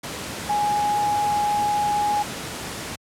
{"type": "tone in noise", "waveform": "sine", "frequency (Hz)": 830.6, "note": "G#5", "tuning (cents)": 0, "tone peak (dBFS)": -19, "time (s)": [0.49, 2.23], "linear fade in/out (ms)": 10, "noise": "pink", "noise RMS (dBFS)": -31, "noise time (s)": [0.03, 2.96], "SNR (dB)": 9, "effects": ["high-pass 100 Hz 12 dB/octave", "low-pass 11000 Hz 12 dB/octave"]}